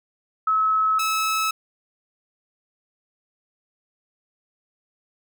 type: tone pair in turn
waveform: sine / sawtooth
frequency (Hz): 1292 / 1298.2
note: E6 / E6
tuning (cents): -35 / -27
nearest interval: unison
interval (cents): 8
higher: second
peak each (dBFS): -17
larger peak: neither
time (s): 0.47-0.99 / 0.99-1.51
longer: neither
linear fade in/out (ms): 5
effects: none